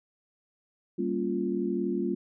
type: chord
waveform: sine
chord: G half-diminished seventh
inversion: none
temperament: equal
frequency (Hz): 196 / 233.1 / 277.2 / 349.2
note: G3 / Bb3 / Db4 / F4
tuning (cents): 0 / 0 / 0 / 0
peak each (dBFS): -32 / -33 / -34 / -30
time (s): 0.98-2.15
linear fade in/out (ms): 10
effects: none